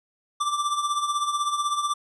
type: tone with tremolo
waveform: square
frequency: 1174.7 Hz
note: D6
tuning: in tune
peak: -21 dBFS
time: 0.4-1.94 s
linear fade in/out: 10 ms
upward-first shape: triangle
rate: 16 Hz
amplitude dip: 70%
effects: resampled to 24000 Hz